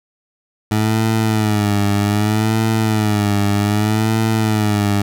20% pulse tone with vibrato, 106.3 Hz, G#2, 41 cents sharp, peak -9 dBFS, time 0.71-5.02 s, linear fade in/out 5 ms, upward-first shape sine, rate 0.64 Hz, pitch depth 80 cents each way, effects none

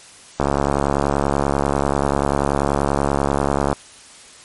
click train, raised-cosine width 1 ms, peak -3 dBFS, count 235, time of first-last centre 0.4-3.729 s, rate 70.3 Hz, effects white hiss -43 dBFS RMS until 4.44 s + MP3 48 kbps

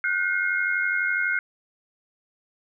sine tone cluster, 1444 / 1536 / 2146 Hz, F#6 / G6 / C7, -43 / -36 / +43 cents, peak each -26 dBFS, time 0.04-1.39 s, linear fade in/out 2 ms, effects none

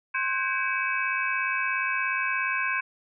sine tone cluster, 1059 / 1529 / 1626 / 2283 / 2579 Hz, C6 / G6 / G#6 / D7 / E7, +21 / -44 / -37 / -50 / -39 cents, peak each -31 dBFS, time 0.14-2.81 s, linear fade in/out 10 ms, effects none

